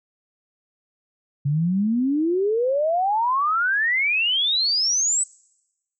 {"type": "exponential sweep", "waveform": "sine", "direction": "up", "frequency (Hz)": [137.5, 8130], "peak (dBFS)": -18, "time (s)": [1.45, 5.24], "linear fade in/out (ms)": 10, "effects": ["noise-tail reverb RT60 1.0 s tail -26 dB re dry"]}